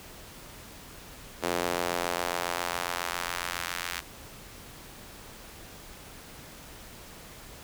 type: tone with high-pass filter sweep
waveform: sawtooth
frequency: 87.31 Hz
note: F2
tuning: in tune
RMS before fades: -32 dBFS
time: 1.42-4.01 s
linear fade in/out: 20 ms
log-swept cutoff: 400 to 1700 Hz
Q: 0.99
effects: pink hiss -47 dBFS RMS until 7.63 s